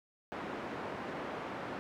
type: band-pass noise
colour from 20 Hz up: pink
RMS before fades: -41 dBFS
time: 0.32-1.79 s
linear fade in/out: 0 ms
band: 220 to 1600 Hz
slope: 12 dB/octave
effects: none